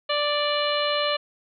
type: harmonic tone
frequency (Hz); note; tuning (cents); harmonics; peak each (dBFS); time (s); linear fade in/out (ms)
587.3; D5; 0; 1 / 2 / 3 / 4 / 5 / 6 / 7; -25 / -28 / -33 / -33 / -29 / -34 / -31; 0.09-1.17; 10
effects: none